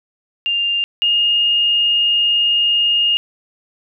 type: tone pair in turn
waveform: sine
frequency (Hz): 2800 / 2841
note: F7 / F7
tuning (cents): +4 / +29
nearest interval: unison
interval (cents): 25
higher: second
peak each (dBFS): -15 / -12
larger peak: second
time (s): 0.46-0.84 / 1.02-3.17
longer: second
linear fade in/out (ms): 0
effects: none